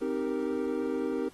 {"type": "chord", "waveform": "triangle", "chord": "C minor seventh", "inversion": "none", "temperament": "equal", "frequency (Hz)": [261.6, 311.1, 392, 466.2], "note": ["C4", "Eb4", "G4", "Bb4"], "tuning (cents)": [0, 0, 0, 0], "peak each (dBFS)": -32, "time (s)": [0.01, 1.29], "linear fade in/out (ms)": 10, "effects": ["pink hiss -58 dBFS RMS until 1.33 s", "AAC 32 kbps"]}